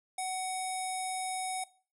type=tone with low-pass filter; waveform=square; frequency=747 Hz; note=F#5; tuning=16 cents sharp; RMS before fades=-35 dBFS; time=0.18-1.64 s; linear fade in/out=5 ms; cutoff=9700 Hz; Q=6.9; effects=noise-tail reverb RT60 0.4 s tail -19 dB re dry